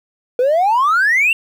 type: exponential sweep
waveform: triangle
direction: up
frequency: 479.3 to 2794 Hz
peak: -8 dBFS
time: 0.39-1.33 s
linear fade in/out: 2 ms
effects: tanh soft clip ceiling -7 dBFS + 8-bit